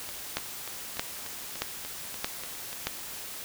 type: two click trains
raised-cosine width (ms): 0.2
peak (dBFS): -10 / -21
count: 5 / 10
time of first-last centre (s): 0.37-2.87 / 0.09-2.729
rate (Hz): 1.6 / 3.41
effects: white hiss -40 dBFS RMS until 3.44 s